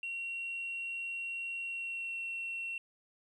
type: tone with pitch glide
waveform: sine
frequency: 2741 to 2720 Hz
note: F7 to F7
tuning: -33 to -46 cents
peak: -35 dBFS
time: 0.03-2.78 s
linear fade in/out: 2 ms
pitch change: -13 cents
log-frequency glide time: 1.65-2.16 s
effects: tanh soft clip ceiling -32 dBFS + 12-bit